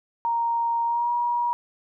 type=tone with pitch glide; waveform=sine; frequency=932.3 to 956.9 Hz; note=A#5 to A#5; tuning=0 to +45 cents; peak=-21 dBFS; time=0.25-1.53 s; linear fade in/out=0 ms; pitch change=+45 cents; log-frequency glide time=0.85-1.11 s; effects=none